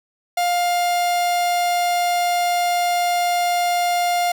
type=tone; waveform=45% pulse; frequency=704 Hz; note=F5; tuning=14 cents sharp; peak=-17 dBFS; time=0.37-4.32 s; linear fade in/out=5 ms; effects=none